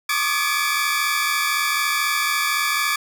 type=tone cluster; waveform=sawtooth; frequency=1108 / 1189 / 1233 / 1705 / 2304 Hz; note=C#6 / D6 / D#6 / G#6 / D7; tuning=-1 / +21 / -16 / +45 / -34 cents; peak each=-25 / -22 / -25 / -22 / -20 dBFS; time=0.09-2.96 s; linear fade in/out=5 ms; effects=none